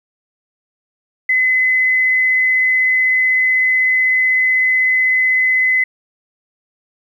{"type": "tone", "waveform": "sine", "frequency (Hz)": 2029, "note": "B6", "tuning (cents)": 46, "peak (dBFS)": -11, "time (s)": [1.29, 5.84], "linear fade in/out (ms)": 5, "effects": ["8-bit"]}